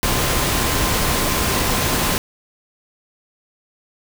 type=tone in noise; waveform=sine; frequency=1039 Hz; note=C6; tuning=12 cents flat; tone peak=-30 dBFS; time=0.03-2.18 s; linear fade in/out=0 ms; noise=pink; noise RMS=-19 dBFS; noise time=0.03-2.18 s; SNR=-14 dB; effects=none